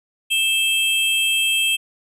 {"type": "tone pair together", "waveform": "square", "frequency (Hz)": [2637, 3197], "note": ["E7", "G7"], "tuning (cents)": [0, 33], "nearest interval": "minor third", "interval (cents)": 333, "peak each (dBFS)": -20, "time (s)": [0.3, 1.77], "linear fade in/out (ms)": 20, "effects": ["resampled to 32000 Hz"]}